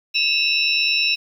sine tone cluster, 2588 / 2737 / 3915 / 5380 Hz, E7 / F7 / B7 / E8, -32 / -36 / -16 / +34 cents, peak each -22 dBFS, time 0.14-1.16 s, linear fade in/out 20 ms, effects 8-bit

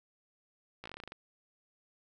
slowing click train, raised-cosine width 0.3 ms, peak -28 dBFS, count 11, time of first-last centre 0.84-1.121 s, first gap 16 ms, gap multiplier 1.12, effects none

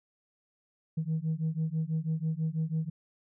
sine beating tone pair, 156.4 / 162.5 Hz, D#3 / E3, +9 / -24 cents, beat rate 6.1 Hz, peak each -30 / -30 dBFS, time 0.97-2.9 s, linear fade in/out 10 ms, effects tanh soft clip ceiling -24 dBFS

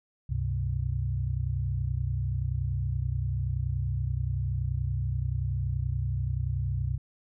sine tone cluster, 68.4 / 98 / 129.4 Hz, C#2 / G2 / C3, -23 / 0 / -19 cents, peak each -31 dBFS, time 0.29-6.98 s, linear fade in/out 10 ms, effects none

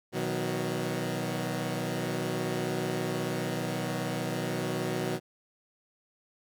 15% pulse chord, B major, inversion none, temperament equal with one note detuned, 123.47 / 158.37 / 185 Hz, B2 / D#3 / F#3, 0 / +31 / 0 cents, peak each -28 dBFS, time 0.12-5.2 s, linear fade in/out 50 ms, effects none

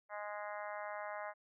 harmonic tone, 207.7 Hz, G#3, in tune, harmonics 3 / 4 / 5 / 6 / 7 / 8 / 9 / 10, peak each -45 / -47 / -49 / -51 / -52 / -53 / -54 / -55 dBFS, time 0.09-1.34 s, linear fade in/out 50 ms, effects none

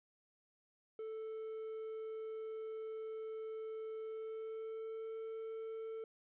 triangle tone with pitch glide, 440.3 to 445.7 Hz, A4 to A4, +1 to +22 cents, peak -40 dBFS, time 0.99-6.04 s, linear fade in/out 2 ms, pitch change +21 cents, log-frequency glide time 3.98-5.13 s, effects resampled to 8000 Hz + 13-bit

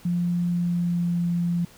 sine tone with pitch glide, 174.61 to 172.7 Hz, F3 to F3, 0 to -19 cents, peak -21 dBFS, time 0.05-1.65 s, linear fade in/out 5 ms, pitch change -19 cents, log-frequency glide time 0.42-1.26 s, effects pink hiss -51 dBFS RMS until 1.77 s

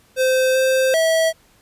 square tone with pitch steps, 518 / 523 / 649 Hz, C5 / C5 / E5, -17 / -1 / -27 cents, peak -15 dBFS, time 0.16-1.33 s, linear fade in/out 50 ms, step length 390 ms, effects pink hiss -55 dBFS RMS until 1.61 s + resampled to 32000 Hz

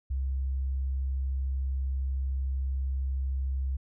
sine tone, 66.5 Hz, C2, 29 cents sharp, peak -27 dBFS, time 0.1-3.77 s, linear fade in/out 10 ms, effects none

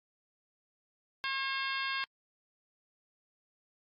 harmonic tone with a mistuned harmonic, 539 Hz, C#5, 49 cents flat, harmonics 2 / 3 / 4 / 5 / 6 / 7 / 8 / 9, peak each -38 / -37 / -40 / -40 / -43 / -44 / -45 / -46 dBFS, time 1.24-2.04 s, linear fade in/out 0 ms, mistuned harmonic 7, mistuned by -86 cents, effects AAC 64 kbps

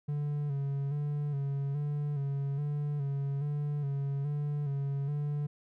triangle tone with vibrato, 142.8 Hz, D3, 48 cents flat, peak -28 dBFS, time 0.08-5.47 s, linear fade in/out 10 ms, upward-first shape square, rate 1.2 Hz, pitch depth 44 cents each way, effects none

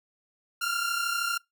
sawtooth tone pair together, 1373.1 / 1406 Hz, F6 / F6, -30 / +11 cents, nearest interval unison, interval 41 cents, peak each -26 dBFS, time 0.61-1.38 s, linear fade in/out 10 ms, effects noise-tail reverb RT60 0.2 s tail -26 dB re dry

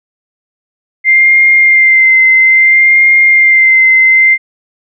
sine tone with vibrato, 2093 Hz, C7, in tune, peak -3 dBFS, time 1.04-4.38 s, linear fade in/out 50 ms, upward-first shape sine, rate 0.6 Hz, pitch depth 23 cents each way, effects none

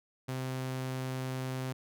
sawtooth tone, 130 Hz, C3, 11 cents flat, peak -30 dBFS, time 0.28-1.73 s, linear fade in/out 10 ms, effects none

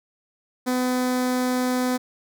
sawtooth tone with notch filter, 251.9 Hz, B3, 34 cents sharp, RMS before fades -23 dBFS, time 0.66-1.98 s, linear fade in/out 20 ms, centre 2800 Hz, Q 1.9, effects none

